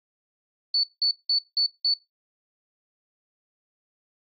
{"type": "tone bursts", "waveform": "sine", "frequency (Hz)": 4467, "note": "C#8", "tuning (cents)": 12, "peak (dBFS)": -19, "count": 5, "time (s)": [0.74, 1.94], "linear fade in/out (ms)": 5, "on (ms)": 96, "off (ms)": 180, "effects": ["noise-tail reverb RT60 0.2 s tail -20 dB re dry", "AAC 64 kbps"]}